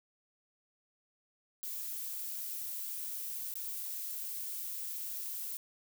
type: noise with dropouts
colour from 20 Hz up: violet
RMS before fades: -40 dBFS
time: 1.63-5.57 s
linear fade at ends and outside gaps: 0 ms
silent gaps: 3.539-3.555 s
effects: none

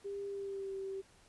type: tone with pitch glide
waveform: sine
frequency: 399.8 to 387.3 Hz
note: G4 to G4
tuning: +34 to -21 cents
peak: -38 dBFS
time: 0.04-1.02 s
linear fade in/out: 20 ms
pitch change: -55 cents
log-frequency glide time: 0.27-0.76 s
effects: pink hiss -64 dBFS RMS until 1.28 s + resampled to 24000 Hz

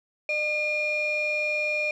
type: tone pair together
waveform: sine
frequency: 604 / 2416 Hz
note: D5 / D7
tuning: +48 / +48 cents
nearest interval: 2 octaves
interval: 2400 cents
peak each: -27 / -23 dBFS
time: 0.29-1.91 s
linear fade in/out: 2 ms
effects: tanh soft clip ceiling -21 dBFS

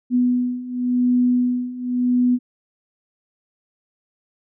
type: beating tone pair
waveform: sine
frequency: 246.9 / 247.81 Hz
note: B3 / B3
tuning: 0 / +6 cents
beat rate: 0.91 Hz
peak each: -21 / -18 dBFS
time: 0.1-2.39 s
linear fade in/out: 50 ms
effects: none

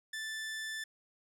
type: tone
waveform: sawtooth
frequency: 1760 Hz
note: A6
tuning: in tune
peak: -34 dBFS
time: 0.13-0.84 s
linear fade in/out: 5 ms
effects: low-pass 11000 Hz 12 dB/octave

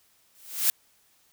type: noise with exponential growth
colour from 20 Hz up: blue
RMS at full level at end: -19 dBFS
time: 0.35-0.7 s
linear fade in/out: 0 ms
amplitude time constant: 74 ms
effects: white hiss -64 dBFS RMS until 1.32 s

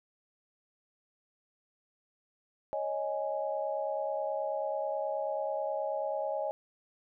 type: chord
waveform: sine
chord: C# suspended second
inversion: none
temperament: just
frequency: 554.4 / 623.7 / 831.5 Hz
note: C#5 / D#5 / G#5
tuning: 0 / +4 / +2 cents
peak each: -35 / -34 / -37 dBFS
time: 2.73-6.51 s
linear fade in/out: 0 ms
effects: none

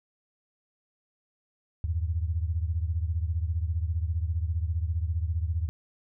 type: beating tone pair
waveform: sine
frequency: 79.3 / 94.3 Hz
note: D#2 / F#2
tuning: +33 / +33 cents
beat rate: 15 Hz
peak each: -27 / -31 dBFS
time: 1.84-5.69 s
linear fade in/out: 0 ms
effects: none

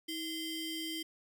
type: ring-modulated tone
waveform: 35% pulse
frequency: 1732 Hz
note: A6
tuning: 28 cents flat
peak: -32 dBFS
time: 0.08-1.03 s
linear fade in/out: 10 ms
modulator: 1410 Hz
effects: none

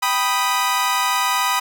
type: chord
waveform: sawtooth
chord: G augmented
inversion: none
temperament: equal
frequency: 784 / 987.8 / 1244.5 Hz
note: G5 / B5 / D#6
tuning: 0 / 0 / 0 cents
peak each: -22 / -16 / -18 dBFS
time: 0.02-1.6 s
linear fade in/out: 10 ms
effects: none

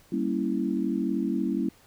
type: chord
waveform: sine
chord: G diminished seventh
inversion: none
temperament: equal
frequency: 196 / 233.1 / 277.2 / 329.6 Hz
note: G3 / Bb3 / Db4 / Fb4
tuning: 0 / 0 / 0 / 0 cents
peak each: -30 dBFS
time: 0.12-1.69 s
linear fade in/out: 5 ms
effects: pink hiss -58 dBFS RMS until 1.86 s

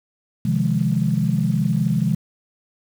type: chord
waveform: sine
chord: F minor seventh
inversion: second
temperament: equal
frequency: 130.81 / 155.56 / 174.61 / 207.7 Hz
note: C3 / Eb3 / F3 / Ab3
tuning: 0 / 0 / 0 / 0 cents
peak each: -22 dBFS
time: 0.45-2.15 s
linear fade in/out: 5 ms
effects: tanh soft clip ceiling -6 dBFS + 7-bit

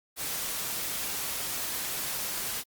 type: noise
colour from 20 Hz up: white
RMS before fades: -33 dBFS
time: 0.16-2.64 s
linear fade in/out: 50 ms
effects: Opus 48 kbps

